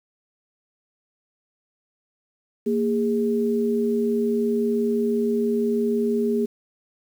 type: tone pair together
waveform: sine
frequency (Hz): 231.5 / 410.8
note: A#3 / G#4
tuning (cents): -12 / -19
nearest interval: minor seventh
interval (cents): 993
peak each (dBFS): -22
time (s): 2.66-6.46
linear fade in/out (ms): 10
effects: 8-bit